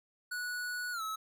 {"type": "tone with pitch glide", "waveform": "square", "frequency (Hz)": [1470, 1294.6], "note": ["F#6", "E6"], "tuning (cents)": [-12, -32], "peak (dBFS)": -36, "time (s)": [0.31, 1.16], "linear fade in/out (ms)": 10, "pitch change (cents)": -220, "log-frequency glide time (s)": [0.92, 1.02], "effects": []}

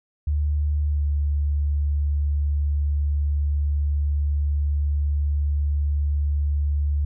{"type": "tone with pitch glide", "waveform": "sine", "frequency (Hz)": [74, 72.69], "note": ["D2", "D2"], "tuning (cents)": [14, -17], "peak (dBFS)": -19, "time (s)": [0.27, 7.05], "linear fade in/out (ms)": 5, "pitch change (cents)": -31, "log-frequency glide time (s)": [0.88, 1.03], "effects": []}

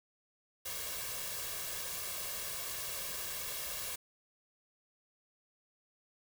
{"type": "noise with comb filter", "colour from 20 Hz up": "white", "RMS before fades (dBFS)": -40, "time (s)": [0.65, 3.96], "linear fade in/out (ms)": 10, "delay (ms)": 1.8, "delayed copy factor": 0.65, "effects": []}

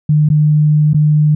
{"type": "tone with dropouts", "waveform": "sine", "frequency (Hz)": 151.1, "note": "D3", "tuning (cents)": 50, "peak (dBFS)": -7, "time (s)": [0.09, 1.35], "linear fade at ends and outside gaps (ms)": 5, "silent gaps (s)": [[0.289, 0.3], [0.934, 0.944]], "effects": []}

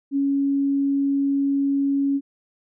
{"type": "tone", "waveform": "sine", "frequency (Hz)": 278, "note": "C#4", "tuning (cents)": 5, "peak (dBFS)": -18, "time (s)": [0.11, 2.21], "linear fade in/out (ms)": 50, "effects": []}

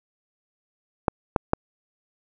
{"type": "clicks", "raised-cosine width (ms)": 1, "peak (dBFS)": -4, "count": 3, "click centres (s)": [1.082, 1.362, 1.534], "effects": []}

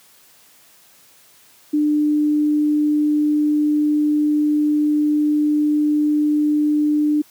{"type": "tone", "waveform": "sine", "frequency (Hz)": 298.9, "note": "D4", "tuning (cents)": 31, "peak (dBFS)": -14, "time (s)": [1.73, 7.22], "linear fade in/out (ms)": 10, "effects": ["white hiss -51 dBFS RMS until 7.3 s", "high-pass 100 Hz 12 dB/octave"]}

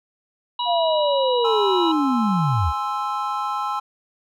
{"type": "harmonic tone", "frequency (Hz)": 971, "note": "B5", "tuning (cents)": -30, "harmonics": [1, 3, 4], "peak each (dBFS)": [-23, -30, -28], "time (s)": [0.59, 1.92], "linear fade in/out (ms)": 5}
{"type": "linear sweep", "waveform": "sine", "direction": "down", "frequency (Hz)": [713, 63.8], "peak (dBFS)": -18, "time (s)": [0.65, 2.73], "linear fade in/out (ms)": 50}
{"type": "chord", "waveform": "triangle", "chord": "Ab augmented", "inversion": "none", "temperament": "equal", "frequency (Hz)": [830.6, 1046.5, 1318.5], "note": ["Ab5", "C6", "E6"], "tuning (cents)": [0, 0, 0], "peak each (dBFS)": -25, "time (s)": [1.44, 3.8], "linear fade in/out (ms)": 10}
{"effects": []}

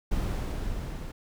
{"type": "noise with level ramp", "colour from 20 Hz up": "brown", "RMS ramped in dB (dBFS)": [-28, -36], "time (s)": [0.11, 1.12], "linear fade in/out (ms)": 10, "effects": []}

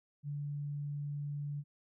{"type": "tone", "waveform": "sine", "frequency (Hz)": 144.9, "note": "D3", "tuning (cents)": -23, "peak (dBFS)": -36, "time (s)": [0.23, 1.64], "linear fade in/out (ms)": 50, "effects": []}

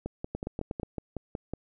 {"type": "two click trains", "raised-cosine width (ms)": 2, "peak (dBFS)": [-19, -20], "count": [5, 9], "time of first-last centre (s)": [[0.35, 0.832], [0.06, 1.536]], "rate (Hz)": [8.3, 5.42], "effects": []}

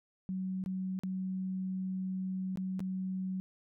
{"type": "tone with dropouts", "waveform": "sine", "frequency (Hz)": 187.6, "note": "F#3", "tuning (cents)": 24, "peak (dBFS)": -33, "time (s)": [0.29, 3.4], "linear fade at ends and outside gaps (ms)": 0, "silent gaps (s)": [[0.639, 0.661], [0.99, 1.035], [2.558, 2.573], [2.794, 2.804]], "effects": []}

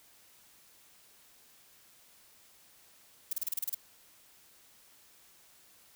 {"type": "noise bursts", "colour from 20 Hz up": "violet", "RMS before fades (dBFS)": -32, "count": 9, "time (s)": [3.31, 3.747], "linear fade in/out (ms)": 5, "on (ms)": 21, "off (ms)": 31, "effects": ["white hiss -61 dBFS RMS until 5.95 s"]}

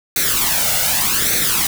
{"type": "noise with flanger", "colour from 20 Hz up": "white", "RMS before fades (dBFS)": -17, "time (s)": [0.16, 1.67], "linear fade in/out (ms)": 2, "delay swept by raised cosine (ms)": [0.49, 1.43], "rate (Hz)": 0.85, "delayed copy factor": 0.7, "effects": []}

